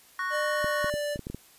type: chord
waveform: triangle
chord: F# major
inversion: second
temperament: equal with one note detuned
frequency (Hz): 1108.7 / 1480 / 1855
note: C#6 / F#6 / A#6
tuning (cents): 0 / 0 / -9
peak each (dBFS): -30 / -32 / -31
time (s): 0.19-0.9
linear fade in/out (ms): 2
type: tone with pitch glide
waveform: square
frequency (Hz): 600 to 586.3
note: D5 to D5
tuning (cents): +37 to -3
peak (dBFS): -29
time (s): 0.3-1.18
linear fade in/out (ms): 50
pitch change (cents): -40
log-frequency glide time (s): 0.54-1.05
type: clicks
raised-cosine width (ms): 3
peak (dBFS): -22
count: 8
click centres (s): 0.644 / 0.844 / 0.94 / 1.159 / 1.193 / 1.269 / 1.3 / 1.346
effects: white hiss -56 dBFS RMS until 1.58 s + resampled to 32000 Hz